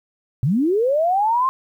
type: linear sweep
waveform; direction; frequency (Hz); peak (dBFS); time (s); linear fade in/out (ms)
sine; up; 112.6 to 1073; -15; 0.43-1.49; 0
effects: 9-bit